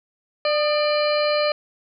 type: harmonic tone with a mistuned harmonic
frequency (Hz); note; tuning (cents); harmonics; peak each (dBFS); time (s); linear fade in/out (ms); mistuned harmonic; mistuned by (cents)
595; D5; +22; 1 / 2 / 3 / 4 / 5 / 7 / 8; -19 / -27 / -33 / -29 / -33 / -28 / -35; 0.45-1.52; 2; 2; +47
effects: none